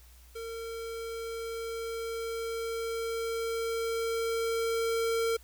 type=tone with level ramp; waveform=square; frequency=456.7 Hz; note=A#4; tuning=36 cents flat; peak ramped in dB=-38 to -27 dBFS; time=0.35-5.37 s; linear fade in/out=10 ms; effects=added 60 Hz sine -53 dBFS peak until 5.43 s + white hiss -60 dBFS RMS until 5.43 s